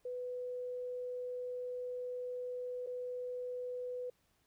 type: tone with dropouts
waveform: sine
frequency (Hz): 497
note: B4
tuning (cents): +11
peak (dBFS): -38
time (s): 0.05-4.1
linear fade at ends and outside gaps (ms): 5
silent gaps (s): 2.864-2.87
effects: pink hiss -75 dBFS RMS until 4.46 s